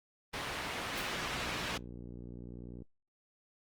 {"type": "low-pass noise", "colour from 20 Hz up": "white", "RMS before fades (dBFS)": -38, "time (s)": [0.33, 1.78], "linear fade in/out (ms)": 10, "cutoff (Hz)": 2900, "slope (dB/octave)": 12}
{"type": "noise with exponential decay", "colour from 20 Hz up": "white", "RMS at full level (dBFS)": -42, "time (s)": [0.97, 1.22], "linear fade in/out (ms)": 5, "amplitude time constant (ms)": 54}
{"type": "click train", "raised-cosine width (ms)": 3, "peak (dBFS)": -34, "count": 98, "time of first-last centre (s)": [1.21, 2.821], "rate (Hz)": 60.2}
{"effects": ["Opus 24 kbps"]}